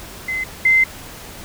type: tone pair in turn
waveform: sine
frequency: 2052 / 2073 Hz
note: C7 / C7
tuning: -34 / -17 cents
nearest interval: unison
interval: 17 cents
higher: second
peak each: -20 / -10 dBFS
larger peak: second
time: 0.28-0.44 / 0.65-0.84 s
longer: second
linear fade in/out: 5 ms
effects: pink hiss -36 dBFS RMS until 1.44 s